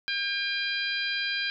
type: harmonic tone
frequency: 802 Hz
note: G5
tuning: 39 cents sharp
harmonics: 2 / 3 / 4 / 5 / 6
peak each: -31 / -33 / -34 / -35 / -36 dBFS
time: 0.08-1.5 s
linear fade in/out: 0 ms
effects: none